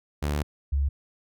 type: tone pair in turn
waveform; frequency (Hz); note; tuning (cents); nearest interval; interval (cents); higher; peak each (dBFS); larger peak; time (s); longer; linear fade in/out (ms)
sawtooth / sine; 73.42 / 69.84; D2 / C#2; 0 / +14; minor second; 86; first; -21; neither; 0.22-0.43 / 0.72-0.89; first; 10
effects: none